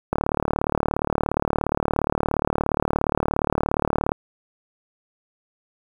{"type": "click train", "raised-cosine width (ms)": 1, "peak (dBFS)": -6, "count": 149, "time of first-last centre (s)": [0.13, 4.119], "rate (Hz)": 37.1, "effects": ["7-bit"]}